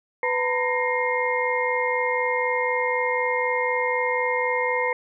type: tone cluster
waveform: sine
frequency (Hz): 497.8 / 913 / 997 / 1860 / 2126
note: B4 / A#5 / B5 / A#6 / C7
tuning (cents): +14 / -36 / +16 / -4 / +27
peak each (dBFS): -25 / -28 / -30 / -30 / -26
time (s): 0.23-4.93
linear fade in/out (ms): 2
effects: none